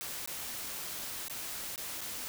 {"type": "noise with dropouts", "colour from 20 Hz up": "white", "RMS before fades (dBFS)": -40, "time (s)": [0.01, 2.28], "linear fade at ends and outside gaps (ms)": 0, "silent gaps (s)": [[0.26, 0.275], [1.282, 1.298], [1.759, 1.778], [2.008, 2.014]], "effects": []}